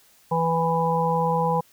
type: harmonic tone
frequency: 165.2 Hz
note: E3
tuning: 4 cents sharp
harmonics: 1 / 3 / 5 / 6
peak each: -25 / -25 / -25 / -25 dBFS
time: 0.31-1.61 s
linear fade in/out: 10 ms
effects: white hiss -57 dBFS RMS until 1.72 s